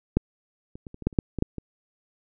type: clicks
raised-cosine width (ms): 3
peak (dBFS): -6 / -27 / -26 / -28 / -25 / -9 / -30 / -6 / -16 / -8 / -20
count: 11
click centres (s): 0.17 / 0.755 / 0.868 / 0.944 / 1.023 / 1.07 / 1.128 / 1.188 / 1.387 / 1.424 / 1.583
effects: none